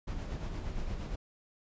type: noise with tremolo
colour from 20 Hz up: brown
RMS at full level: -35 dBFS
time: 0.07-1.16 s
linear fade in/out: 10 ms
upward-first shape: sine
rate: 8.6 Hz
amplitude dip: 40%
effects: resampled to 16000 Hz